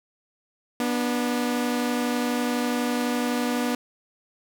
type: tone pair together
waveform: sawtooth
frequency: 243.5 / 295.5 Hz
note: B3 / D4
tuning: -24 / +11 cents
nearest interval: minor third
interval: 335 cents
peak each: -20 / -26 dBFS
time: 0.8-3.75 s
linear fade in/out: 2 ms
effects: none